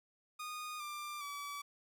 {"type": "tone with pitch steps", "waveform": "sawtooth", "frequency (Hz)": [1231, 1188.4, 1147.2], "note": ["D#6", "D6", "D6"], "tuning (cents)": [-19, 20, -41], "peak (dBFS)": -38, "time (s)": [0.39, 1.62], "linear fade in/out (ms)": 10, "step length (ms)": 410, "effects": []}